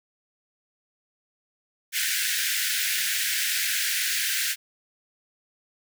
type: high-pass noise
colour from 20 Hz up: pink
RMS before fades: -26 dBFS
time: 1.92-4.56 s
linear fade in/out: 50 ms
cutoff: 1500 Hz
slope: 96 dB/octave
effects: none